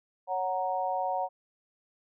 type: chord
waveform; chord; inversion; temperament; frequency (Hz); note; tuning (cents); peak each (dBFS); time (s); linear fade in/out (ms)
sine; F# major; second; equal; 554.4 / 740 / 932.3; C#5 / F#5 / A#5; 0 / 0 / 0; -34 / -30 / -33; 0.27-1.29; 50
effects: none